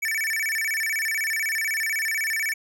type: tone with vibrato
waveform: square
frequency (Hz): 2014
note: B6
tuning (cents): +33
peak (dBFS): -24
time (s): 0.02-2.54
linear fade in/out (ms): 10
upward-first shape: square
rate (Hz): 16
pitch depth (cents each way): 210
effects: none